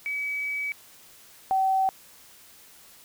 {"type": "tone pair in turn", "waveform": "sine", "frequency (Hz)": [2281, 766], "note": ["C#7", "G5"], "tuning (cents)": [49, -40], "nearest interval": "octave + perfect fifth", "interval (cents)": 1889, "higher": "first", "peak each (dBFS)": [-27, -20], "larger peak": "second", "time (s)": [[0.06, 0.72], [1.51, 1.89]], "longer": "first", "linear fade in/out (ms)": 0, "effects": ["white hiss -52 dBFS RMS until 3.04 s"]}